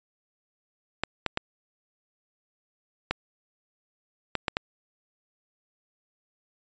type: clicks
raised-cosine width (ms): 0.3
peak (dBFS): -9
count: 7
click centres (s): 1.036 / 1.263 / 1.374 / 3.11 / 4.353 / 4.482 / 4.569
effects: resampled to 16000 Hz